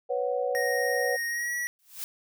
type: chord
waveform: sine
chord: B suspended second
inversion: none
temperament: just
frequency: 493.9 / 555.6 / 740.8 Hz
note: B4 / C#5 / F#5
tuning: 0 / +4 / +2 cents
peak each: -28 / -30 / -33 dBFS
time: 0.09-1.17 s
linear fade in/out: 20 ms
type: tone with pitch glide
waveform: square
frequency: 1864.7 to 1931.6 Hz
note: A#6 to B6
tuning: 0 to -39 cents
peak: -29 dBFS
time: 0.55-1.67 s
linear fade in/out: 0 ms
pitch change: +61 cents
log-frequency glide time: 1.27-1.55 s
type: noise with exponential growth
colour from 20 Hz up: blue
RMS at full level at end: -32 dBFS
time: 1.79-2.04 s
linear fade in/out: 0 ms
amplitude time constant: 54 ms
effects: none